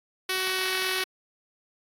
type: tone with notch filter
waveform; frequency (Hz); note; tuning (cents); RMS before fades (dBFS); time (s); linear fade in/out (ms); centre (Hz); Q
5% pulse; 374.6; F#4; +21; -28; 0.29-1.04; 5; 840; 1.9
effects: AAC 64 kbps